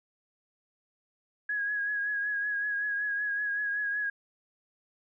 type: tone with vibrato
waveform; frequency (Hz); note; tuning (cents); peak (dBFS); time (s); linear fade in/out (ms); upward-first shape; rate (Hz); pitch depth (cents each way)
sine; 1661.2; G#6; 0; -28; 1.49-4.1; 5; triangle; 5.3; 41
effects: none